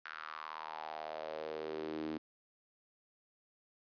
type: tone with high-pass filter sweep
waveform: sawtooth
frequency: 78.2 Hz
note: D#2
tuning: 9 cents sharp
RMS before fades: -43 dBFS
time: 0.05-2.18 s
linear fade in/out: 5 ms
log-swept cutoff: 1500 to 280 Hz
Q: 4.5
effects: resampled to 11025 Hz